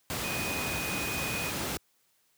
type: tone in noise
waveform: sine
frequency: 2489 Hz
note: D#7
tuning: in tune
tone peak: -35 dBFS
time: 0.24-1.5 s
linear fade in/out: 0 ms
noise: pink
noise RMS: -33 dBFS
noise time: 0.1-1.77 s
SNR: -5 dB
effects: white hiss -70 dBFS RMS until 2.37 s + high-pass 80 Hz 12 dB/octave